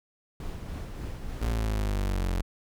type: noise with tremolo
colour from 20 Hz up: brown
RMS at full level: -35 dBFS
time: 0.4-1.53 s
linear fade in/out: 2 ms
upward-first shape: sine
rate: 3.4 Hz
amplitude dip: 30%
type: exponential sweep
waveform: 35% pulse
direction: down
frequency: 58 to 43.65 Hz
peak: -24 dBFS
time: 1.41-2.42 s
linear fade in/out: 10 ms
effects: none